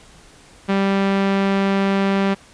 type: tone with low-pass filter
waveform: sawtooth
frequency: 196 Hz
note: G3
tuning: in tune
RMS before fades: -18 dBFS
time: 0.68-2.35 s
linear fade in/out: 20 ms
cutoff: 2900 Hz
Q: 0.94
effects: pink hiss -47 dBFS RMS until 2.53 s + resampled to 22050 Hz